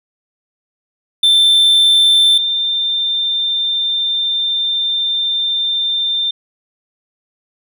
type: tone pair in turn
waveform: triangle / sine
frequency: 3555 / 3588 Hz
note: A7 / A7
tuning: +17 / +33 cents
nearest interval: unison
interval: 16 cents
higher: second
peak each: -6 / -14 dBFS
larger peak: first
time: 1.23-2.38 / 2.38-6.31 s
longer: second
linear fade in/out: 5 ms
effects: none